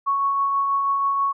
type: tone with tremolo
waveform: sine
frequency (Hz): 1108.7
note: C#6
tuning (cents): 0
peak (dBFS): -17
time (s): 0.06-1.33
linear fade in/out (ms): 20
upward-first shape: triangle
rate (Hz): 6.2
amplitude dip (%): 30
effects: none